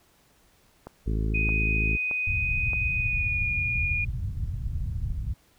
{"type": "click train", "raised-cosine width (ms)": 1, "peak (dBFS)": -24, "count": 4, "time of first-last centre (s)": [0.87, 2.733], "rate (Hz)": 1.61}
{"type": "harmonic tone", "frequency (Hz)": 53.9, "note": "A1", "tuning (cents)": -35, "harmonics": [1, 2, 3, 4, 5, 6, 7, 8], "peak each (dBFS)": [-25, -31, -35, -37, -39, -41, -42, -43], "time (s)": [1.06, 1.97], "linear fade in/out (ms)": 10}
{"type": "tone with pitch glide", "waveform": "sine", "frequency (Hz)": [2496, 2436], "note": ["D#7", "D#7"], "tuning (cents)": [5, -37], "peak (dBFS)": -25, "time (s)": [1.34, 4.05], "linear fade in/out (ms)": 10, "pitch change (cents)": -42, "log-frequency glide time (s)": [2.94, 3.48]}
{"type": "low-pass noise", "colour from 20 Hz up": "white", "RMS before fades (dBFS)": -30, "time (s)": [2.27, 5.34], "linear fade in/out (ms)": 2, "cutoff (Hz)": 110, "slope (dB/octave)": 24}
{"effects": ["pink hiss -62 dBFS RMS until 5.58 s"]}